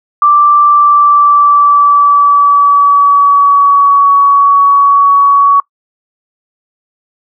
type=tone with pitch glide; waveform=sine; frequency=1174 to 1125.5 Hz; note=D6 to C#6; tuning=-1 to +26 cents; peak=-3 dBFS; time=0.22-5.6 s; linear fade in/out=2 ms; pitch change=-73 cents; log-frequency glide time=0.63-4.07 s; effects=noise-tail reverb RT60 0.1 s tail -23 dB re dry